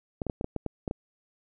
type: clicks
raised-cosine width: 2 ms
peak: -17 dBFS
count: 9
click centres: 0.218 / 0.267 / 0.298 / 0.411 / 0.444 / 0.563 / 0.663 / 0.878 / 0.911 s
effects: none